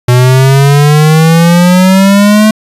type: exponential sweep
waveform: square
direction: up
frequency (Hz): 122.2 to 217.7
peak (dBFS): -3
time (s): 0.08-2.51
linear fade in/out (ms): 5
effects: resampled to 32000 Hz